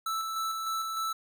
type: tone with tremolo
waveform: square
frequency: 1318.5 Hz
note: E6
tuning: in tune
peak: -30 dBFS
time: 0.06-1.13 s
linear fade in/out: 5 ms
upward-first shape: square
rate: 3.3 Hz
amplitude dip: 30%
effects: none